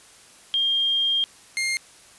sine / sawtooth tone pair in turn, 3210 / 2121 Hz, G7 / C7, +40 / +23 cents, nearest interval perfect fifth, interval 717 cents, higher first, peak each -19 dBFS, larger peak neither, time 0.54-1.24 / 1.57-1.77 s, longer first, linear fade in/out 0 ms, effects white hiss -50 dBFS RMS until 2.18 s + resampled to 24000 Hz

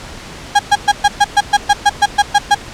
35% pulse tone bursts, 818 Hz, G#5, 26 cents flat, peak -4 dBFS, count 13, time 0.55-2.549 s, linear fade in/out 10 ms, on 43 ms, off 120 ms, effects pink hiss -31 dBFS RMS until 2.73 s + low-pass 7000 Hz 12 dB/octave

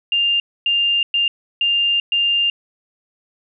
sine tone bursts at uneven times, 2800 Hz, F7, 4 cents sharp, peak -14 dBFS, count 5, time 0.12-0.4 / 0.66-1.03 / 1.14-1.28 / 1.61-2 / 2.12-2.5 s, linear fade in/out 2 ms, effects none

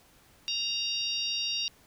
harmonic tone, 932.3 Hz, A#5, in tune, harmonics 3 / 4 / 5 / 6, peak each -33 / -34 / -35 / -36 dBFS, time 0.48-1.68 s, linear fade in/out 0 ms, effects pink hiss -60 dBFS RMS until 1.86 s

